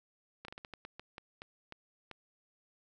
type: slowing click train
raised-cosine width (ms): 0.3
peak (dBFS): -29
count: 12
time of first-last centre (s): 0.45-2.113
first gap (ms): 33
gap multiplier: 1.28
effects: none